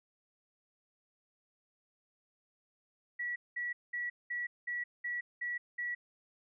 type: tone bursts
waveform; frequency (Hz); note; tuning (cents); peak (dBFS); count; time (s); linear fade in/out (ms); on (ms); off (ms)
sine; 1936; B6; -35; -34; 8; 3.19-5.95; 10; 170; 200
effects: none